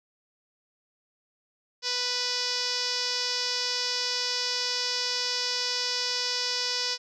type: tone with low-pass filter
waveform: 5% pulse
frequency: 493.9 Hz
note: B4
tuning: in tune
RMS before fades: -29 dBFS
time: 1.82-6.98 s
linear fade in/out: 50 ms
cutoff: 5200 Hz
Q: 4.6
effects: none